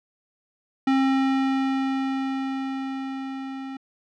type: tone with level ramp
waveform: square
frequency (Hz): 267.7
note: C4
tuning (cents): +40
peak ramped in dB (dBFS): -18 to -33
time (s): 0.87-3.77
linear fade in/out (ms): 5
effects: low-pass 3000 Hz 12 dB/octave